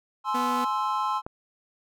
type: chord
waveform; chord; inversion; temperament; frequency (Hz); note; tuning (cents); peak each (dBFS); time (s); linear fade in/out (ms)
triangle; Ab augmented; none; equal with one note detuned; 846.1 / 1046.5 / 1318.5; Ab5 / C6 / E6; +32 / 0 / 0; -28 / -25 / -29; 0.24-1.22; 50
type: tone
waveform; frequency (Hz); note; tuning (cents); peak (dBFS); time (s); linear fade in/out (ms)
sawtooth; 246.9; B3; 0; -25; 0.34-0.65; 10
type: click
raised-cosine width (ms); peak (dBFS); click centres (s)
1; -20; 1.265
effects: none